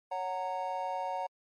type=chord; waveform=triangle; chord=F# major; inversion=second; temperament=just; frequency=555 / 740 / 925 Hz; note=C#5 / F#5 / A#5; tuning=+2 / 0 / -14 cents; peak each=-37 / -34 / -34 dBFS; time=0.11-1.27 s; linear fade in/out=10 ms; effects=MP3 48 kbps